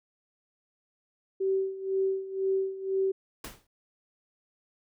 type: tone with tremolo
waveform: sine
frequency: 384.6 Hz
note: G4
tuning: 33 cents flat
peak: -23 dBFS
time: 1.4-3.12 s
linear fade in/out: 10 ms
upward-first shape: sine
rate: 2 Hz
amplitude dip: 80%
type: noise with exponential decay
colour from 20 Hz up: pink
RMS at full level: -35 dBFS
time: 3.44-3.67 s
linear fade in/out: 5 ms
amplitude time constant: 48 ms
effects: none